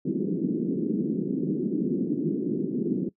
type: band-pass noise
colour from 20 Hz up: white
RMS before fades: -27 dBFS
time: 0.05-3.09 s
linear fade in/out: 5 ms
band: 160 to 370 Hz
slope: 48 dB/octave
effects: noise-tail reverb RT60 0.1 s tail -20 dB re dry

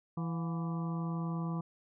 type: harmonic tone with a mistuned harmonic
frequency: 166.2 Hz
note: E3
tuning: 15 cents sharp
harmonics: 1 / 2 / 3 / 4 / 5 / 6 / 7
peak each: -33 / -44 / -51 / -50 / -53 / -47 / -48 dBFS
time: 0.17-1.61 s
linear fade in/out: 5 ms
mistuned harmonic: 4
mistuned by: +100 cents
effects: none

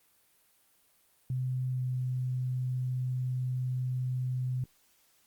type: tone with pitch glide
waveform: sine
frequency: 128.2 to 127.17 Hz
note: C3 to C3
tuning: -35 to -49 cents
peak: -29 dBFS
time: 1.3-4.64 s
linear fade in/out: 2 ms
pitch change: -14 cents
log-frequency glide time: 1.72-1.81 s
effects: white hiss -67 dBFS RMS until 5.26 s + Opus 32 kbps

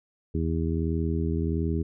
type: harmonic tone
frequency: 81.4 Hz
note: E2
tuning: 21 cents flat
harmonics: 1 / 2 / 3 / 4 / 5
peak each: -27 / -30 / -32 / -33 / -34 dBFS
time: 0.34-1.83 s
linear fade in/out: 10 ms
effects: none

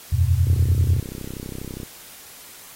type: chord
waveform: sine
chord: E suspended second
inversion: none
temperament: equal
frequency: 82.41 / 92.5 / 123.47 Hz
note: E2 / F#2 / B2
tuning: 0 / 0 / 0 cents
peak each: -19 / -19 / -22 dBFS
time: 0.12-1 s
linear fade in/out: 10 ms
type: click train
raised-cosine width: 3 ms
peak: -20 dBFS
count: 45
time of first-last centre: 0.47-1.832 s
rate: 32.3 Hz
effects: white hiss -43 dBFS RMS until 2.75 s + AAC 48 kbps

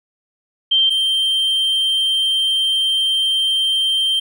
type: tone pair in turn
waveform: sine / triangle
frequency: 3144 / 3144 Hz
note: G7 / G7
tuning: +4 / +4 cents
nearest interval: unison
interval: 0 cents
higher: neither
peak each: -11 / -13 dBFS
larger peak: first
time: 0.71-0.9 / 0.9-4.2 s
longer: second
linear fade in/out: 10 ms
effects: none

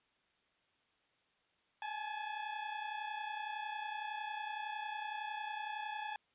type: tone pair together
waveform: sawtooth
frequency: 832.1 / 863 Hz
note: G#5 / A5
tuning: +3 / -34 cents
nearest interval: minor second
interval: 63 cents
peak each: -39 / -38 dBFS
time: 1.82-6.16 s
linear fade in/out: 2 ms
effects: white hiss -75 dBFS RMS until 6.34 s + resampled to 8000 Hz

